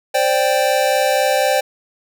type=chord; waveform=square; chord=C suspended second; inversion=none; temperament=equal; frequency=523.3 / 587.3 / 784 Hz; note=C5 / D5 / G5; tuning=0 / 0 / 0 cents; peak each=-19 / -19 / -19 dBFS; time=0.14-1.61 s; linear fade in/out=10 ms; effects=none